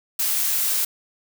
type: noise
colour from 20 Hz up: blue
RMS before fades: -22 dBFS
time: 0.19-0.85 s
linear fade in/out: 5 ms
effects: none